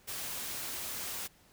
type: noise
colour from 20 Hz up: white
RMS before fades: -39 dBFS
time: 0.07-1.28 s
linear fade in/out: 20 ms
effects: pink hiss -63 dBFS RMS until 1.52 s